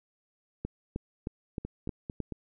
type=two click trains; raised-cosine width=3 ms; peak=-20 / -23 dBFS; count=6 / 4; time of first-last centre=0.65-2.203 / 1.65-2.323 s; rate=3.22 / 4.46 Hz; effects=none